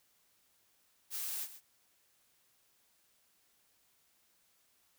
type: noise with echo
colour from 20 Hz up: blue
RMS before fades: -39 dBFS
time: 1.1-1.48 s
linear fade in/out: 50 ms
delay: 130 ms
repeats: 1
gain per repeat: -13 dB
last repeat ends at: 1.61 s
effects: white hiss -72 dBFS RMS until 4.98 s